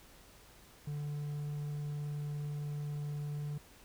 triangle tone, 146.83 Hz, D3, in tune, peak -34 dBFS, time 0.87-3.58 s, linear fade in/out 5 ms, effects added 50 Hz sine -67 dBFS peak until 3.84 s + pink hiss -59 dBFS RMS until 3.84 s

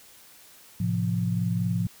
sine chord, F major, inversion first, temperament equal, 110 / 130.81 / 174.61 Hz, A2 / C3 / F3, 0 / 0 / 0 cents, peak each -27 / -32 / -26 dBFS, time 0.8-1.87 s, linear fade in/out 5 ms, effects white hiss -52 dBFS RMS until 2 s

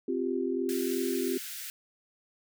sine chord, C suspended fourth, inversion none, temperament equal, 261.6 / 349.2 / 392 Hz, C4 / F4 / G4, 0 / 0 / 0 cents, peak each -32 dBFS, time 0.08-1.38 s, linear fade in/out 5 ms
white high-pass noise, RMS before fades -40 dBFS, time 0.69-1.7 s, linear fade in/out 0 ms, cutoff 1400 Hz, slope 96 dB/octave
effects none

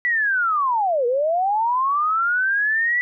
sine linear two-way sweep, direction down then up, 1975.5 to 466.2 to 1975.5 Hz, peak -17 dBFS, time 0.05-3.01 s, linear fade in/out 0 ms, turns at 1.06 s, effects none

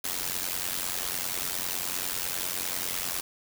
white noise with amplitude modulation, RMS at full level -28 dBFS, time 0.04-3.21 s, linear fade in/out 5 ms, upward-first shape sine, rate 90 Hz, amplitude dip 85%, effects none

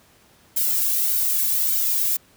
violet noise with flanger, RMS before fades -21 dBFS, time 0.56-2.17 s, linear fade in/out 10 ms, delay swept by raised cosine 1.3 to 1.83 ms, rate 1.7 Hz, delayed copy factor +0.6, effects pink hiss -55 dBFS RMS until 2.36 s + high-pass 60 Hz 12 dB/octave

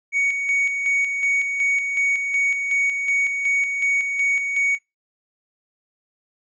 triangle tone with tremolo, 2237 Hz, C#7, 15 cents sharp, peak -15 dBFS, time 0.12-4.79 s, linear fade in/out 50 ms, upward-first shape square, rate 2.7 Hz, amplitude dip 45%, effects noise-tail reverb RT60 0.2 s tail -22 dB re dry + resampled to 16000 Hz

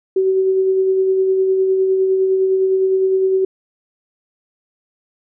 sine tone with tremolo, 380 Hz, F#4, 46 cents sharp, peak -11 dBFS, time 0.16-3.45 s, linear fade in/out 5 ms, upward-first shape sine, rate 9.8 Hz, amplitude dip 30%, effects none

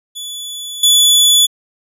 sawtooth tone with level steps, 3442 Hz, A7, 39 cents flat, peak -21 / -4 dBFS, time 0.15-1.47 s, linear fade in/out 20 ms, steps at 0.83 s, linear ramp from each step 5 ms, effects resampled to 32000 Hz

